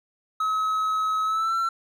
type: tone with pitch glide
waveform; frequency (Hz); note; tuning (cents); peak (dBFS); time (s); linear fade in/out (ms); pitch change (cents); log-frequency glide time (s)
triangle; 1282 to 1347.3; E6 to E6; -49 to +37; -20; 0.4-1.69; 5; +86; 1.24-1.55
effects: none